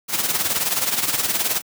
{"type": "noise with tremolo", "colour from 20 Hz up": "white", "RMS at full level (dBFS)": -19, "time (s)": [0.08, 1.62], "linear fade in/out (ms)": 50, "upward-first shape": "sine", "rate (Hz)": 19, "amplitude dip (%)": 65, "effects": ["high-pass 100 Hz 12 dB/octave"]}